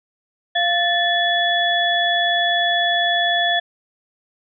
sine tone cluster, 692 / 1757 / 3401 Hz, F5 / A6 / G#7, -16 / -3 / +40 cents, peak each -20 dBFS, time 0.55-3.6 s, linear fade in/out 10 ms, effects none

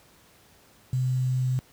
sine tone with quantisation, 128.2 Hz, C3, 35 cents flat, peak -22 dBFS, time 0.93-1.59 s, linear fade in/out 0 ms, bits 8, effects pink hiss -57 dBFS RMS until 1.72 s + high-pass 60 Hz 12 dB/octave

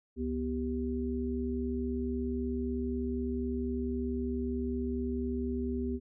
sine tone cluster, 70.1 / 245.7 / 389.6 Hz, C#2 / B3 / G4, +20 / -9 / -11 cents, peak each -36 / -33 / -37 dBFS, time 0.16-6 s, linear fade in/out 50 ms, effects none

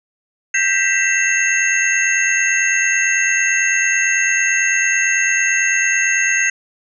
sine tone cluster, 1571 / 1927 / 2016 / 2682 / 6480 Hz, G6 / B6 / B6 / E7 / G#8, +3 / -43 / +35 / +29 / -43 cents, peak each -20 dBFS, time 0.54-6.5 s, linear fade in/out 5 ms, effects none

